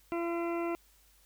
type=harmonic tone; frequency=340 Hz; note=F4; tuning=46 cents flat; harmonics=1 / 2 / 3 / 4 / 6 / 7 / 8; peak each=-32 / -38 / -42 / -44 / -48 / -49 / -50 dBFS; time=0.12-0.75 s; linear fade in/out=0 ms; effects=added 50 Hz sine -65 dBFS peak until 1.25 s + white hiss -65 dBFS RMS until 1.25 s